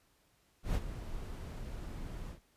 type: noise with ADSR envelope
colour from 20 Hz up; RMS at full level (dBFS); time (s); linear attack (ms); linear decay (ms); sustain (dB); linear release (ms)
brown; -30; 0.63-2.4; 120; 49; -12; 110
effects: pink hiss -71 dBFS RMS until 2.56 s + resampled to 32000 Hz